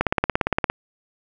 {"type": "click train", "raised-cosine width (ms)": 0.5, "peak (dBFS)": -3, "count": 13, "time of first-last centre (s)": [0.01, 0.7], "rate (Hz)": 17.4, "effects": []}